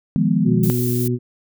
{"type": "chord", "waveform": "sine", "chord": "F half-diminished seventh", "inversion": "third", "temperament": "equal", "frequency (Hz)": [155.56, 174.61, 207.7, 246.9], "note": ["Eb3", "F3", "Ab3", "Cb4"], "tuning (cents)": [0, 0, 0, 0], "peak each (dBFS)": [-21, -19, -19, -21], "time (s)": [0.16, 0.7], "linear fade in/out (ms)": 0}
{"type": "harmonic tone", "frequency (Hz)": 122.5, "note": "B2", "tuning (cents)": -14, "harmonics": [1, 2, 3], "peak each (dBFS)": [-20, -22, -24], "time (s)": [0.44, 1.19], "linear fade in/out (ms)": 50}
{"type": "noise", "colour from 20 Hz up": "violet", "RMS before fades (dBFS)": -28, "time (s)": [0.63, 1.08], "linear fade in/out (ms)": 5}
{"effects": []}